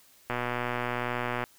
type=click train; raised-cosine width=0.5 ms; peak=-15 dBFS; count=140; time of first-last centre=0.3-1.439 s; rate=122 Hz; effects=white hiss -59 dBFS RMS until 1.58 s